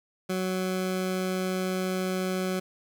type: tone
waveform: 20% pulse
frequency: 185.8 Hz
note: F#3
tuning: 7 cents sharp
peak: -22 dBFS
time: 0.29-2.6 s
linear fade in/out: 10 ms
effects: none